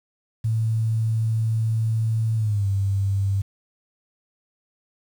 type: tone with pitch glide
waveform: sine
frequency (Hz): 111.7 to 98.37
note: A2 to G2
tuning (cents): +27 to +7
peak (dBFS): -19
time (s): 0.44-3.42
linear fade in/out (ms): 10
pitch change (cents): -220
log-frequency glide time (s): 2.36-2.67
effects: 8-bit